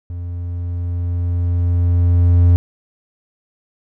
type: tone with level ramp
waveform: triangle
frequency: 87.31 Hz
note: F2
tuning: in tune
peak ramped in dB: -22 to -5 dBFS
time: 0.1-2.56 s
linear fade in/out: 0 ms
effects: none